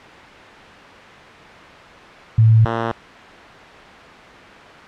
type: tone pair in turn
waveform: sine / 5% pulse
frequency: 111.4 / 114.8 Hz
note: A2 / A#2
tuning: +22 / -26 cents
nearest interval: minor second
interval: 52 cents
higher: second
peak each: -8 dBFS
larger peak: neither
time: 2.38-2.65 / 2.65-2.92 s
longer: neither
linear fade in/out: 5 ms
effects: white hiss -38 dBFS RMS until 4.87 s + low-pass 2000 Hz 12 dB/octave